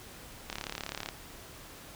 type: click train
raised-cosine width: 0.2 ms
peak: -18 dBFS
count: 22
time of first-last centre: 0.5-1.088 s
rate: 35.7 Hz
effects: pink hiss -49 dBFS RMS until 1.95 s